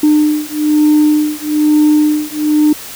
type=beating tone pair; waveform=sine; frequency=301.4 / 302.5 Hz; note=D4 / D#4; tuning=+45 / -49 cents; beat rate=1.1 Hz; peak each=-10 dBFS; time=0.03-2.73 s; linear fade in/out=5 ms; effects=tanh soft clip ceiling -3 dBFS + white hiss -29 dBFS RMS until 2.95 s